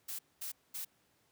blue noise bursts, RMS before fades -41 dBFS, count 3, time 0.08-0.85 s, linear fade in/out 10 ms, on 110 ms, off 220 ms, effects pink hiss -72 dBFS RMS until 1.31 s + high-pass 100 Hz 12 dB/octave

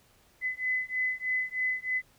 sine beating tone pair, 2016 / 2019.2 Hz, B6 / B6, +35 / +38 cents, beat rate 3.2 Hz, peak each -31 dBFS, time 0.41-2.02 s, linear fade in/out 50 ms, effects pink hiss -63 dBFS RMS until 2.18 s

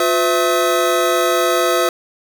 square tone cluster, 356.5 / 508 / 662 / 1281 Hz, F4 / B4 / E5 / E6, +36 / +49 / +7 / -50 cents, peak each -20 dBFS, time 0-1.89 s, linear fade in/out 2 ms, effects none

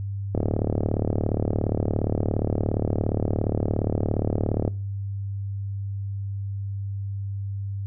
click train, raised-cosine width 2 ms, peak -10 dBFS, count 162, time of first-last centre 0.35-4.678 s, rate 37.2 Hz, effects noise-tail reverb RT60 0.4 s tail -23 dB re dry + added 99 Hz sine -27 dBFS peak until 7.86 s

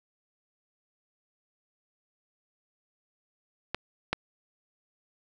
clicks, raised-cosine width 0.3 ms, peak -13 / -10 dBFS, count 2, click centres 3.746 / 4.13 s, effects none

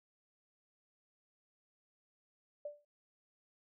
sine tone with exponential decay, 587.3 Hz, D5, in tune, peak -37 dBFS, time 2.65-2.85 s, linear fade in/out 5 ms, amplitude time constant 42 ms, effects none

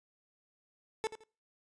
30% pulse tone with echo, 440 Hz, A4, in tune, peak -28 dBFS, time 1.04-1.07 s, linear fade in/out 0 ms, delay 83 ms, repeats 2, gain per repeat -12 dB, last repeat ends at 1.236 s, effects noise-tail reverb RT60 0.4 s tail -24 dB re dry + resampled to 22050 Hz

